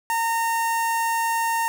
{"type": "tone with notch filter", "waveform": "sawtooth", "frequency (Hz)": 917, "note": "A#5", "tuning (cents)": -29, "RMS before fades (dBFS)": -23, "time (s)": [0.1, 1.68], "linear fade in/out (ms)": 0, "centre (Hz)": 4000, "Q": 1, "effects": []}